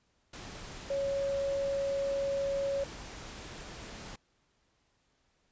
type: tone in noise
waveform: sine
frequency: 554.4 Hz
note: C#5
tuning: in tune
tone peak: -29 dBFS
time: 0.9-2.84 s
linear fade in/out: 5 ms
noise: pink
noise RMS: -45 dBFS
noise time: 0.33-4.16 s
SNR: +13 dB
effects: pink hiss -73 dBFS RMS until 5.51 s + resampled to 16000 Hz